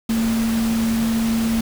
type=tone in noise; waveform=sine; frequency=226.6 Hz; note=A#3; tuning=49 cents flat; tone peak=-17 dBFS; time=0.09-1.61 s; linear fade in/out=5 ms; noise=pink; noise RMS=-29 dBFS; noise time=0.09-1.61 s; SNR=+9 dB; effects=none